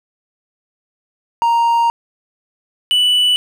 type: tone pair in turn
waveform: triangle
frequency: 932.3 / 2968 Hz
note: A#5 / F#7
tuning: 0 / +5 cents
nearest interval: octave + minor sixth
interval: 2005 cents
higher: second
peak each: -9 / -9 dBFS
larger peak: neither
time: 1.42-1.9 / 2.91-3.36 s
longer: first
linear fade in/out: 0 ms
effects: none